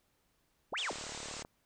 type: linear two-way sweep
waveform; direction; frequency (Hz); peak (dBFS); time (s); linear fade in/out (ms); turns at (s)
sine; up then down; 64 to 3729 to 64; -34; 0.72-0.92; 10; 0.8
type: band-pass noise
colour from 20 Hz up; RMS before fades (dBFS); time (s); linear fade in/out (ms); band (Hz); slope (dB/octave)
white; -45; 0.77-1.43; 10; 420 to 8300; 96
type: click train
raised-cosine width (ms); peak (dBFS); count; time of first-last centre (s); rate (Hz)
1; -32; 20; 0.93-1.449; 36.6
effects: pink hiss -75 dBFS RMS until 1.65 s